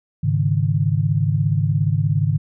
sine chord, Ab suspended fourth, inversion none, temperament equal, 103.83 / 138.59 / 155.56 Hz, Ab2 / Db3 / Eb3, 0 / 0 / 0 cents, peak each -20 dBFS, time 0.23-2.38 s, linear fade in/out 10 ms, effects none

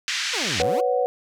pink band-pass noise, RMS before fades -26 dBFS, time 0.08-0.62 s, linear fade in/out 0 ms, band 1700 to 6300 Hz, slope 24 dB/octave
20% pulse exponential two-way sweep, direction down then up, 537 to 73 to 396.6 Hz, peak -24 dBFS, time 0.33-0.81 s, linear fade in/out 10 ms, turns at 0.61 s
sine chord, B suspended second, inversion none, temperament equal, 493.9 / 554.4 / 740 Hz, B4 / C#5 / F#5, 0 / 0 / 0 cents, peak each -21 / -25 / -25 dBFS, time 0.6-1.06 s, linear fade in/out 0 ms
effects none

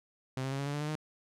sawtooth tone with pitch steps, 130.81 / 133.87 / 137 / 140.2 / 143.48 / 146.83 / 150.26 / 153.77 Hz, C3 / C3 / C#3 / C#3 / D3 / D3 / D3 / D#3, 0 / +40 / -20 / +20 / -40 / 0 / +40 / -20 cents, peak -29 dBFS, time 0.37-0.954 s, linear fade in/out 2 ms, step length 73 ms, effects low-pass 9000 Hz 12 dB/octave

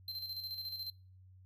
square tone with tremolo, 4117 Hz, C8, 29 cents flat, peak -39 dBFS, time 0.08-0.9 s, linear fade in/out 2 ms, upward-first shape square, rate 14 Hz, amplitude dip 50%, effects noise-tail reverb RT60 0.4 s tail -25 dB re dry + added 93 Hz sine -56 dBFS peak until 1.45 s

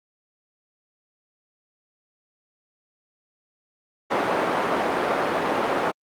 white band-pass noise, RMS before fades -23 dBFS, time 4.1-5.92 s, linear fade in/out 20 ms, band 260 to 1000 Hz, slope 12 dB/octave, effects Opus 48 kbps

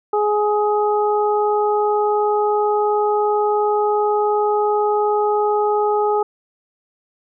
harmonic tone, 418.6 Hz, G#4, 14 cents sharp, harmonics 1 / 2 / 3, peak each -17 / -19 / -25 dBFS, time 0.13-6.23 s, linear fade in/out 5 ms, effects none

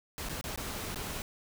pink noise with dropouts, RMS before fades -38 dBFS, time 0.18-1.22 s, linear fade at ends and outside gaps 1 ms, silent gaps 0.288-0.294 / 0.412-0.44 / 0.56-0.575 / 0.946-0.958 s, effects none

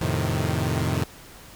sawtooth chord, F dominant seventh, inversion none, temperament equal, 87.31 / 110 / 130.81 / 155.56 Hz, F2 / A2 / C3 / Eb3, 0 / 0 / 0 / 0 cents, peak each -24 dBFS, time 0.01-1.04 s, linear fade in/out 5 ms, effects pink hiss -46 dBFS RMS until 1.55 s

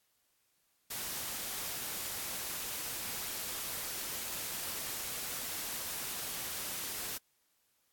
white noise, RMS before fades -39 dBFS, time 0.9-7.18 s, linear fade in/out 10 ms, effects white hiss -75 dBFS RMS until 7.92 s + AAC 64 kbps

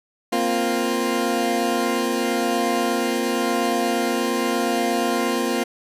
20% pulse chord, Bb suspended second, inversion none, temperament equal, 233.1 / 261.6 / 349.2 Hz, Bb3 / C4 / F4, 0 / 0 / 0 cents, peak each -19 / -20 / -19 dBFS, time 0.32-5.64 s, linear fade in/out 10 ms, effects resampled to 32000 Hz

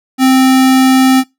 square tone, 261.6 Hz, C4, in tune, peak -6 dBFS, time 0.18-1.24 s, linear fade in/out 50 ms, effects noise-tail reverb RT60 0.2 s tail -22 dB re dry

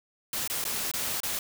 white noise with dropouts, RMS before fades -31 dBFS, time 0.33-1.39 s, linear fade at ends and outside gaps 2 ms, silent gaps 0.476-0.499 / 0.641-0.651 / 0.915-0.937 / 1.203-1.233 s, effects none

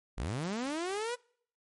sawtooth linear sweep, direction up, 40.69 to 501 Hz, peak -29 dBFS, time 0.17-1.16 s, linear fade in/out 20 ms, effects noise-tail reverb RT60 0.6 s tail -26 dB re dry + MP3 48 kbps

